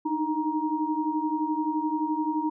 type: tone cluster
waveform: sine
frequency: 303.2 / 314.8 / 940 Hz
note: D#4 / D#4 / A#5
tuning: -45 / +20 / +14 cents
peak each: -29 dBFS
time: 0.05-2.5 s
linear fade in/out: 10 ms
effects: none